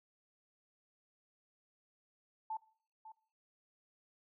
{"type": "tone with echo", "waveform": "sine", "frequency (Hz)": 880, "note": "A5", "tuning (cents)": 0, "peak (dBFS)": -37, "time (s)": [2.5, 2.57], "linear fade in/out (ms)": 5, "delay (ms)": 550, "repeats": 1, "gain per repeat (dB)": -13, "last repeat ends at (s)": 3.12, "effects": ["noise-tail reverb RT60 0.5 s tail -20 dB re dry"]}